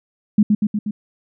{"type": "tone with echo", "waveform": "sine", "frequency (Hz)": 209.7, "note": "G#3", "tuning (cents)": 17, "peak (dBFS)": -8, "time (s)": [0.38, 0.43], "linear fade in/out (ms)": 5, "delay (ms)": 120, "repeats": 4, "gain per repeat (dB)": -3, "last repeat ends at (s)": 0.91, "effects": []}